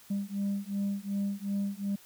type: beating tone pair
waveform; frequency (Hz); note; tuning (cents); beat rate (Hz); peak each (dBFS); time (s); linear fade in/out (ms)
sine; 198.4 / 201.1; G3 / G3; +21 / +44; 2.7; -31; 0.1-1.96; 10
effects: tanh soft clip ceiling -26 dBFS + white hiss -56 dBFS RMS until 2.05 s